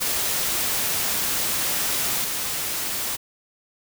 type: noise with level steps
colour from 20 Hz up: white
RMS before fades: -24 / -27 dBFS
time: 0-3.17 s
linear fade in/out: 20 ms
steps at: 2.24 s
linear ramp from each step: 2 ms
effects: none